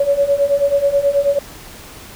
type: beating tone pair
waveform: sine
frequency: 558 / 567.3 Hz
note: C#5 / C#5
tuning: +11 / +40 cents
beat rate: 9.3 Hz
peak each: -17 / -14 dBFS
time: 0-1.39 s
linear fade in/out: 5 ms
effects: pink hiss -37 dBFS RMS until 2.15 s